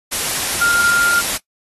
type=tone in noise; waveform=sine; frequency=1400 Hz; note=F6; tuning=4 cents sharp; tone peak=-13 dBFS; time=0.6-1.22 s; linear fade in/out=20 ms; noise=white; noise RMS=-20 dBFS; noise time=0.11-1.38 s; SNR=+4 dB; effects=noise-tail reverb RT60 0.1 s tail -20 dB re dry + AAC 32 kbps